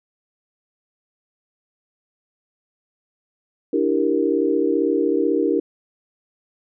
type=chord; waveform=sine; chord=E half-diminished seventh; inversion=third; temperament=equal; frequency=293.7 / 329.6 / 392 / 466.2 Hz; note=D4 / E4 / G4 / Bb4; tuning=0 / 0 / 0 / 0 cents; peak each=-22 dBFS; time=3.73-5.6 s; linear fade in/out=5 ms; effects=none